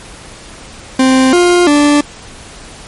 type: tone with pitch steps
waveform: 40% pulse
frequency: 261.3 / 352.9 / 292.1 Hz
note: C4 / F4 / D4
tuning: -2 / +18 / -9 cents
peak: -5 dBFS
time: 0.99-2.01 s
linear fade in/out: 5 ms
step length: 340 ms
effects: pink hiss -33 dBFS RMS until 2.87 s + MP3 48 kbps